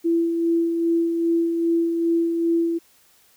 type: tone with tremolo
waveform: sine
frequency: 334.9 Hz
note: E4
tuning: 27 cents sharp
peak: -16 dBFS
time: 0.04-2.79 s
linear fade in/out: 20 ms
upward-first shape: sine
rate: 2.5 Hz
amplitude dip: 40%
effects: white hiss -57 dBFS RMS until 3.36 s